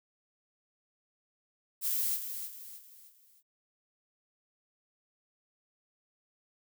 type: noise with echo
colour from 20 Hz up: violet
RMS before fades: -31 dBFS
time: 1.81-2.19 s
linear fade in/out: 50 ms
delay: 310 ms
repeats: 4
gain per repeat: -8 dB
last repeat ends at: 3.43 s
effects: none